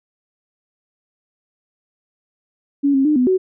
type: tone with pitch steps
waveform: sine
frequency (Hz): 282.1 / 269.8 / 302.2 / 251 / 374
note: C#4 / C#4 / D4 / B3 / F#4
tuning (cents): +30 / -47 / +50 / +28 / +19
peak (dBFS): -12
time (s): 2.83-3.38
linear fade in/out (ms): 20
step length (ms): 110
effects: none